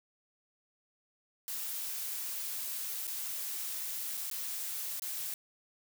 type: noise with dropouts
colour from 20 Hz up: blue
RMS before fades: -38 dBFS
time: 1.48-5.34 s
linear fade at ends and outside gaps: 0 ms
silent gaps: 3.07-3.077 / 4.171-4.175 / 4.3-4.313 / 4.996-5.021 s
effects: none